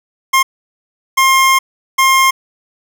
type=tone bursts at uneven times; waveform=25% pulse; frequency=1064 Hz; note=C6; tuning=29 cents sharp; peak=-4 dBFS; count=3; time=0.33-0.43 / 1.17-1.59 / 1.98-2.31 s; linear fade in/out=10 ms; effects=none